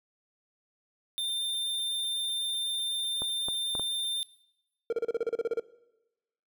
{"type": "tone", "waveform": "square", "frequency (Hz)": 3596, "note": "A7", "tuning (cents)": 37, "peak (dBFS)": -30, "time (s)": [1.18, 4.23], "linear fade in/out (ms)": 0}
{"type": "clicks", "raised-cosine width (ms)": 1, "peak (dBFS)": -23, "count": 4, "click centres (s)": [3.22, 3.485, 3.752, 3.796]}
{"type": "tone bursts", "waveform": "triangle", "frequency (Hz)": 460.9, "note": "A#4", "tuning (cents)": -20, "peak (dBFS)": -23, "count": 12, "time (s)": [4.9, 5.597], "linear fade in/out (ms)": 2, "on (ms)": 26, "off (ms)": 35}
{"effects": ["noise-tail reverb RT60 1.0 s tail -20 dB re dry"]}